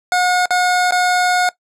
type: tone with dropouts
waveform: 25% pulse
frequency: 723 Hz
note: F#5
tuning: 40 cents flat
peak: -9 dBFS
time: 0.12-1.49 s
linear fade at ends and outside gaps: 1 ms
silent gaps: 0.457-0.506 / 0.909-0.922 s
effects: noise-tail reverb RT60 0.1 s tail -19 dB re dry + low-pass 9000 Hz 12 dB/octave